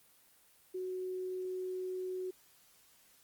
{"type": "tone", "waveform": "sine", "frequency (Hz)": 370, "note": "F#4", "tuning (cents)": 0, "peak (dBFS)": -36, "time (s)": [0.74, 2.31], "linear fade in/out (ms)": 10, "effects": ["white hiss -65 dBFS RMS until 3.23 s", "Opus 24 kbps"]}